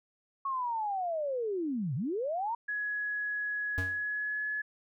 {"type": "linear two-way sweep", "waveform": "sine", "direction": "down then up", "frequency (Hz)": [1108.7, 116.2, 960], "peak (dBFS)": -30, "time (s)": [0.45, 2.55], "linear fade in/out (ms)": 5, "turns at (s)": 1.95}
{"type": "tone with pitch glide", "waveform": "sine", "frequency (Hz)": [1680, 1703.5], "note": ["G#6", "G#6"], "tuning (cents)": [19, 44], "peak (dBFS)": -31, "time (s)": [2.68, 4.62], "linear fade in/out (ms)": 10, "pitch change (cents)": 25, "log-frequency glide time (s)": [3.87, 4.48]}
{"type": "tone with exponential decay", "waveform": "square", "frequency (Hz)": 93, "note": "F#2", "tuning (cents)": 9, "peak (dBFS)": -29, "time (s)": [3.78, 4.05], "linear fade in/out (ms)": 0, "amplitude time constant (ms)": 58}
{"effects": []}